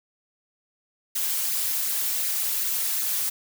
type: noise with flanger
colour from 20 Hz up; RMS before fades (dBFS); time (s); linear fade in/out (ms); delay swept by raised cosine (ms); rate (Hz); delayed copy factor
blue; -26; 1.15-3.3; 10; 0.44 to 5.44; 2.7; +0.5
effects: none